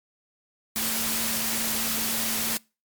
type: tone in noise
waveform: sine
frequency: 224.2 Hz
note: A3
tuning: 33 cents sharp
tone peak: -35 dBFS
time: 0.76-2.57 s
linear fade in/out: 0 ms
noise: white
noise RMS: -27 dBFS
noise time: 0.76-2.57 s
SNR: -11 dB
effects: noise-tail reverb RT60 0.3 s tail -25 dB re dry + MP3 96 kbps